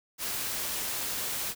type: noise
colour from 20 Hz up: white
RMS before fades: -33 dBFS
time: 0.18-1.55 s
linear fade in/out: 50 ms
effects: none